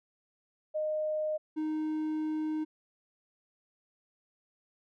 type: tone pair in turn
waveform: sine / triangle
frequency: 616 / 310.1 Hz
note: D#5 / D#4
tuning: -17 / -6 cents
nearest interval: octave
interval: 1189 cents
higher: first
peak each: -29 / -28 dBFS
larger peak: second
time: 0.74-1.38 / 1.56-2.65 s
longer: second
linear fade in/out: 20 ms
effects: none